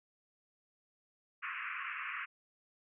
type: band-pass noise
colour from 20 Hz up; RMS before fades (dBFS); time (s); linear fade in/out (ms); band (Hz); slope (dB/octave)
pink; -41; 1.42-2.26; 20; 1100 to 2700; 96
effects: none